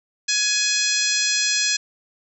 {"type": "harmonic tone", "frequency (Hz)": 839, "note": "G#5", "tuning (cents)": 17, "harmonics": [2, 3, 4, 5, 6, 7, 8, 9], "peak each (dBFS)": [-28, -26, -28, -25, -26, -25, -29, -29], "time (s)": [0.28, 1.77], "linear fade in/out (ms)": 10, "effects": []}